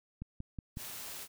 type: click train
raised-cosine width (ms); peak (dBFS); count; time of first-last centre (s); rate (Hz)
5; -28; 4; 0.22-0.771; 5.44
type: noise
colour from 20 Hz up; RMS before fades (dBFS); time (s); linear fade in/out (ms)
white; -44; 0.76-1.28; 50
effects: none